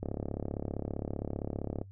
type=click train; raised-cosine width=2 ms; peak=-21 dBFS; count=64; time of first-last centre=0.03-1.815 s; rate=35.3 Hz; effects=noise-tail reverb RT60 0.1 s tail -19 dB re dry + added 97 Hz sine -47 dBFS peak until 1.91 s